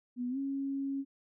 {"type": "tone with pitch glide", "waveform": "sine", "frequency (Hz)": [246, 274.5], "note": ["B3", "C#4"], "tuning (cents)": [-7, -17], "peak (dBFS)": -32, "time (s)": [0.16, 1.05], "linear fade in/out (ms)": 50, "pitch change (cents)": 190, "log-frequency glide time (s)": [0.29, 0.38], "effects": []}